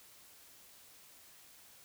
silence, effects white hiss -59 dBFS RMS until 1.84 s

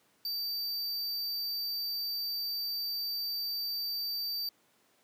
square tone, 4642 Hz, D8, 21 cents flat, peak -33 dBFS, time 0.25-4.49 s, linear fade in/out 2 ms, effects pink hiss -68 dBFS RMS until 5.03 s + high-pass 200 Hz 12 dB/octave

